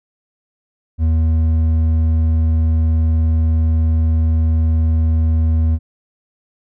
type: tone with hard clipping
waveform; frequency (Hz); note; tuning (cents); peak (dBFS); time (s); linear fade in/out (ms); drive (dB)
sine; 80.3; E2; -45; -13; 0.98-5.79; 50; 5
effects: none